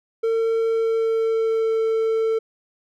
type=tone with pitch glide; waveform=triangle; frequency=452.6 to 446.6 Hz; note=A4 to A4; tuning=+49 to +26 cents; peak=-16 dBFS; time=0.23-2.39 s; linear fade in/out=10 ms; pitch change=-23 cents; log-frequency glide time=0.64-1.79 s; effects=none